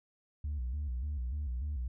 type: tone with vibrato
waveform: sine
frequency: 67.3 Hz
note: C2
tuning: 49 cents sharp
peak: -31 dBFS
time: 0.44-1.88 s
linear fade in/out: 5 ms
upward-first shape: square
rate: 3.4 Hz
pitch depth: 160 cents each way
effects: tanh soft clip ceiling -31 dBFS